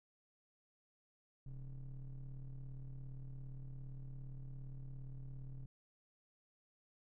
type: ring-modulated tone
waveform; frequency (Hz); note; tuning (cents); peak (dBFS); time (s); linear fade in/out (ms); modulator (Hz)
triangle; 74.6; D2; +28; -40; 1.46-5.66; 5; 55.9
effects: none